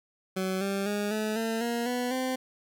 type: tone with pitch steps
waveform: 20% pulse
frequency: 188.2 / 196.87 / 205.9 / 215.4 / 225.4 / 235.8 / 246.6 / 258 Hz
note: F#3 / G3 / G#3 / A3 / A3 / A#3 / B3 / C4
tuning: +30 / +8 / -15 / -37 / +42 / +20 / -2 / -24 cents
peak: -23 dBFS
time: 0.36-2.36 s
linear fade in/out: 10 ms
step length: 250 ms
effects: none